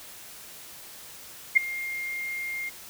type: tone with ADSR envelope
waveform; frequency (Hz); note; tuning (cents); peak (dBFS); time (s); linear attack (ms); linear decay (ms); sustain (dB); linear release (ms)
sine; 2121; C7; +23; -11; 1.55-2.7; 21; 8; -19; 17
effects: white hiss -45 dBFS RMS until 2.89 s